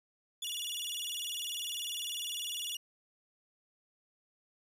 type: tone with vibrato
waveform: sawtooth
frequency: 3143 Hz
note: G7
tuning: 4 cents sharp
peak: -33 dBFS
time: 0.42-2.77 s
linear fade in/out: 5 ms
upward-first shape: square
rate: 20 Hz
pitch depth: 160 cents each way
effects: resampled to 32000 Hz + 10-bit